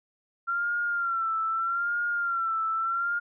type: tone with vibrato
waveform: sine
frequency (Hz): 1370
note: F6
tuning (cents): -34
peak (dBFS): -25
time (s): 0.47-3.2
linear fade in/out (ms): 20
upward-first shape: sine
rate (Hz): 0.8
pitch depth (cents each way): 64
effects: none